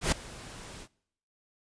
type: noise with ADSR envelope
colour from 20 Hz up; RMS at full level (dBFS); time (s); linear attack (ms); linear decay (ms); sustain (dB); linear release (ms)
pink; -24; 0.01-0.88; 110; 6; -21; 62
effects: noise-tail reverb RT60 0.7 s tail -23 dB re dry + resampled to 22050 Hz